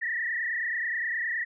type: tone with frequency modulation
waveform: sine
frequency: 1864.7 Hz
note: A#6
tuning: in tune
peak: -27 dBFS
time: 0.01-1.45 s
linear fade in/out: 20 ms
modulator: 29.5 Hz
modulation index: 3.3
effects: none